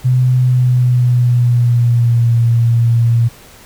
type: tone with pitch glide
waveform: sine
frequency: 126.8 to 116.95 Hz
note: B2 to A#2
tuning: +46 to +6 cents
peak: -8 dBFS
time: 0.04-3.29 s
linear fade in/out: 20 ms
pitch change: -140 cents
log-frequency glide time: 0.37-2.37 s
effects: pink hiss -40 dBFS RMS until 3.65 s